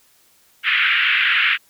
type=band-pass noise; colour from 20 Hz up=white; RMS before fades=-17 dBFS; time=0.63-1.58 s; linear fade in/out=50 ms; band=1400 to 3000 Hz; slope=48 dB/octave; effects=white hiss -56 dBFS RMS until 1.69 s